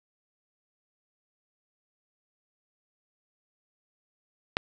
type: click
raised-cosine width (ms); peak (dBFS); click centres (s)
0.3; -8; 4.569
effects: none